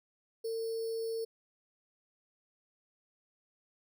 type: tone with sample-and-hold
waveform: sine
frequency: 452.5 Hz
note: A4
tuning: 48 cents sharp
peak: -33 dBFS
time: 0.44-1.25 s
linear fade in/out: 10 ms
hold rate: 4900 Hz
effects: none